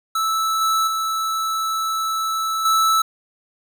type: tone with level steps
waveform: square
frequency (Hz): 1313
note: E6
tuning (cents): -7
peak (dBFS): -19 / -17 / -21 / -15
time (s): 0.15-3.02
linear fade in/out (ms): 5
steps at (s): 0.61 / 0.87 / 2.65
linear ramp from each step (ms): 5
effects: none